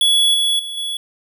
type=tone with level steps; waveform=square; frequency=3384 Hz; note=G#7; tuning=32 cents sharp; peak=-12 / -15 / -26 / -22 dBFS; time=0.01-0.97 s; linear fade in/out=2 ms; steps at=0.34 / 0.59 / 0.77 s; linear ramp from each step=5 ms; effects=none